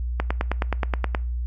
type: click train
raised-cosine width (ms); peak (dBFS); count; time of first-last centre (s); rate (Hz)
0.5; -8; 10; 0.2-1.148; 9.49
effects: noise-tail reverb RT60 0.4 s tail -22 dB re dry + added 60 Hz sine -24 dBFS peak until 1.46 s